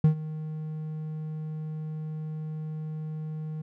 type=tone with ADSR envelope; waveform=triangle; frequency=155.56 Hz; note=D#3; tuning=in tune; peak=-12 dBFS; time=0.04-3.62 s; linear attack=4 ms; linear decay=100 ms; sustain=-18 dB; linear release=8 ms; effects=none